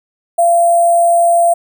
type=tone with sample-and-hold; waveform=sine; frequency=686 Hz; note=F5; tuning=31 cents flat; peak=-7 dBFS; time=0.38-1.54 s; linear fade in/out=10 ms; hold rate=8820 Hz; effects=none